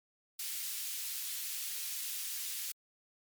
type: high-pass noise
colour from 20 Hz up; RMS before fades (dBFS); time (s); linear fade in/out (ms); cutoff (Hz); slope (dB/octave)
white; -39; 0.39-2.72; 5; 2600; 12
effects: MP3 96 kbps